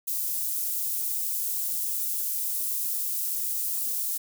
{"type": "high-pass noise", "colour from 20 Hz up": "white", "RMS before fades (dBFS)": -29, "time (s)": [0.07, 4.18], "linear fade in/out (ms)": 10, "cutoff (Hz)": 10000, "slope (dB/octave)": 12, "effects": []}